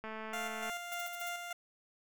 click train, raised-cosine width 0.5 ms, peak -29 dBFS, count 145, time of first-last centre 0.04-0.698 s, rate 219 Hz
15% pulse tone with tremolo, 698.5 Hz, F5, in tune, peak -31 dBFS, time 0.33-1.53 s, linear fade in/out 5 ms, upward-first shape square, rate 3.4 Hz, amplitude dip 40%
violet noise bursts, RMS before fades -45 dBFS, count 6, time 0.92-1.292 s, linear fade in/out 5 ms, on 27 ms, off 42 ms
effects none

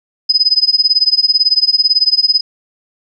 sine tone with tremolo, 5020 Hz, D#8, 15 cents sharp, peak -5 dBFS, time 0.29-2.41 s, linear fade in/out 10 ms, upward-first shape sine, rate 18 Hz, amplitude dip 95%, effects none

